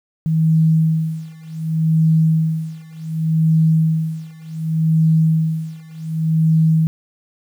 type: tone with tremolo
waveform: sine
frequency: 160 Hz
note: D#3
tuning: 49 cents sharp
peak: -10 dBFS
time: 0.26-6.87 s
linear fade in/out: 0 ms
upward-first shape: sine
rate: 0.67 Hz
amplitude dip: 95%
effects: 8-bit